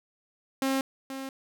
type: tone with echo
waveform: sawtooth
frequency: 268 Hz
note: C4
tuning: 42 cents sharp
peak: -21 dBFS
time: 0.62-0.81 s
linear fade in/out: 2 ms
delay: 480 ms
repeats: 1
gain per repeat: -10 dB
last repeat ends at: 1.29 s
effects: none